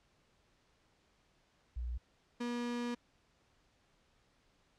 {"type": "tone pair in turn", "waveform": ["sine", "35% pulse"], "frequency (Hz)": [60.1, 240.4], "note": ["B1", "B3"], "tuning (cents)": [-46, -46], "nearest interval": "2 octaves", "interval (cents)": 2400, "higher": "second", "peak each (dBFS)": [-36, -34], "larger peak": "second", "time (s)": [[1.76, 1.98], [2.4, 2.95]], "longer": "second", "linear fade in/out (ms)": 10, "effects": ["pink hiss -72 dBFS RMS until 4.78 s", "low-pass 6000 Hz 12 dB/octave"]}